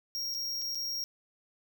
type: tone with dropouts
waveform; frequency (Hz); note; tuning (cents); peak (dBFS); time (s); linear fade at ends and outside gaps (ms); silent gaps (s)
square; 5590; F8; +1; -33; 0.15-1.04; 0; 0.341-0.347 / 0.617-0.62 / 0.748-0.754
effects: 12-bit